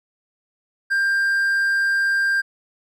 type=tone; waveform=triangle; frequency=1591 Hz; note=G6; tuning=25 cents sharp; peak=-15 dBFS; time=0.9-2.42 s; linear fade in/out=20 ms; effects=none